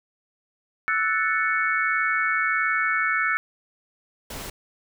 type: chord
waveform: sine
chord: F# minor seventh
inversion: third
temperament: equal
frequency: 1318.5 / 1480 / 1760 / 2217 Hz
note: E6 / F#6 / A6 / C#7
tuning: 0 / 0 / 0 / 0 cents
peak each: -26 dBFS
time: 0.88-3.37 s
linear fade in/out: 0 ms
type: noise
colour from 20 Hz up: pink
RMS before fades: -35 dBFS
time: 4.3-4.5 s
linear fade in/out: 5 ms
effects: none